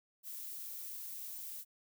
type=noise; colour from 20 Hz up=violet; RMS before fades=-45 dBFS; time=0.23-1.65 s; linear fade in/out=50 ms; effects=none